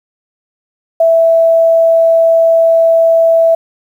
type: tone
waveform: sine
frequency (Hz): 659.3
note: E5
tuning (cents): 0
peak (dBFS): -5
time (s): 1-3.55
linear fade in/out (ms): 5
effects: 7-bit

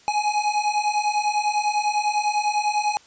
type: beating tone pair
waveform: square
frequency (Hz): 830.6 / 840.6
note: G#5 / G#5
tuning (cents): 0 / +21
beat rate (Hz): 10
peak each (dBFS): -25 / -23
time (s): 0.08-2.97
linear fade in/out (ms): 0
effects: white hiss -52 dBFS RMS until 3.06 s + resampled to 16000 Hz

